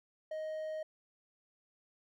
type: tone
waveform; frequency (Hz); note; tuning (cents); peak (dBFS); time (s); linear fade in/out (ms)
triangle; 625; D#5; +8; -35; 0.31-0.83; 5
effects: none